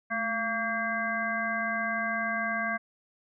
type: harmonic tone with a mistuned harmonic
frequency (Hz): 228.3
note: A#3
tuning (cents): -36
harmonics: 1 / 3 / 5 / 7 / 9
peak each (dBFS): -37 / -34 / -35 / -31 / -35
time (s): 0.1-2.78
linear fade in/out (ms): 20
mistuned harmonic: 1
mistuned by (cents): -72
effects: none